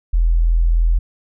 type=tone; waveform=sine; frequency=41.7 Hz; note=E1; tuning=21 cents sharp; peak=-11 dBFS; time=0.13-0.99 s; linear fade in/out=10 ms; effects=none